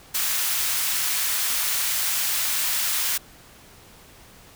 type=high-pass noise; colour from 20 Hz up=white; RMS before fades=-24 dBFS; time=0.14-3.18 s; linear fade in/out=10 ms; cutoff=1100 Hz; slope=12 dB/octave; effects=pink hiss -49 dBFS RMS until 4.55 s